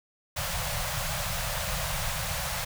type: band-stop noise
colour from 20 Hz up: pink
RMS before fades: -31 dBFS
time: 0.36-2.65 s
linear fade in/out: 10 ms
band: 180 to 510 Hz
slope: 96 dB/octave
effects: none